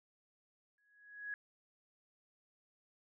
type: tone with exponential growth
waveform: sine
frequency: 1670 Hz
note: G#6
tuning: 9 cents sharp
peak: -37 dBFS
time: 0.78-1.34 s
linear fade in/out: 1 ms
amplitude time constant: 120 ms
effects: none